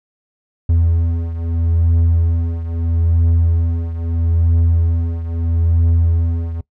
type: beating tone pair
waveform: triangle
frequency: 83.2 / 83.97 Hz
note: E2 / E2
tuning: +17 / +33 cents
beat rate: 0.77 Hz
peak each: -12 / -17 dBFS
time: 0.69-6.61 s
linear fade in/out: 5 ms
effects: noise-tail reverb RT60 0.1 s tail -21 dB re dry